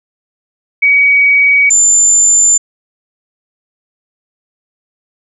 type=tone pair in turn; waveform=sine; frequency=2261 / 7153 Hz; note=C#7 / A8; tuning=+34 / +28 cents; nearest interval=octave + minor sixth; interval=1994 cents; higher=second; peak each=-5 dBFS; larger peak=neither; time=0.82-1.7 / 1.7-2.58 s; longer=neither; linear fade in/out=10 ms; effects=none